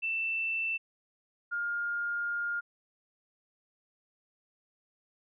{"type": "tone pair in turn", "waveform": "sine", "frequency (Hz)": [2667, 1412.8], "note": ["E7", "F6"], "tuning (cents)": [20, 20], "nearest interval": "major seventh", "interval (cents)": 1100, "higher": "first", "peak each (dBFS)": [-29, -30], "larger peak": "first", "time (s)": [[0.02, 0.78], [1.51, 2.61]], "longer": "second", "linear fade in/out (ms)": 20, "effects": []}